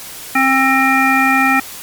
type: harmonic tone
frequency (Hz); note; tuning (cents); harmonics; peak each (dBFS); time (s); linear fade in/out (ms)
265.8; C4; +27; 1 / 3 / 5 / 7 / 9; -16 / -16 / -16 / -16 / -16; 0.35-1.6; 5
effects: white hiss -31 dBFS RMS until 1.82 s + MP3 96 kbps